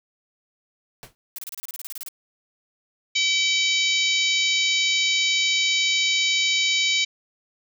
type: noise with exponential decay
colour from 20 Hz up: pink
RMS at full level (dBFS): -36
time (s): 1.03-1.15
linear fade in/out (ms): 0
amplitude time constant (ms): 26
type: noise bursts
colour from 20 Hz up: blue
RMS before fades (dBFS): -34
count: 14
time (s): 1.36-2.086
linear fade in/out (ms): 0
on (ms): 24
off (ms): 30
type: harmonic tone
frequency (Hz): 766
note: G5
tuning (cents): -40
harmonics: 3 / 4 / 5 / 6 / 7 / 8 / 9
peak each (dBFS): -23 / -26 / -24 / -29 / -32 / -34 / -30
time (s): 3.15-7.05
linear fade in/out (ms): 10
effects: none